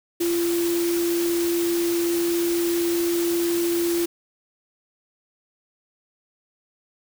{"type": "tone in noise", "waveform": "sine", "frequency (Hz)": 342.5, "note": "F4", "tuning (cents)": -34, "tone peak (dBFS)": -20, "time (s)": [0.2, 4.06], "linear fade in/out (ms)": 10, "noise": "white", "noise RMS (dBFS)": -31, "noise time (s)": [0.2, 4.06], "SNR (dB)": 8, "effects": []}